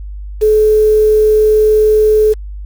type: tone with quantisation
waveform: sine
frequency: 429.7 Hz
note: A4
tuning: 41 cents flat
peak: -6 dBFS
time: 0.41-2.34 s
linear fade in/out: 20 ms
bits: 5
effects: added 50 Hz sine -23 dBFS peak until 2.65 s